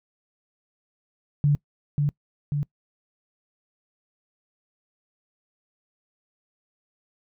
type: tone with echo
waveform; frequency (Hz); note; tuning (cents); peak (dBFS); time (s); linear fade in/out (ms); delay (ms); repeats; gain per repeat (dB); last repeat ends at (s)
sine; 145.1; D3; -21; -16; 1.44-1.55; 0; 540; 2; -3; 2.63
effects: noise-tail reverb RT60 0.1 s tail -24 dB re dry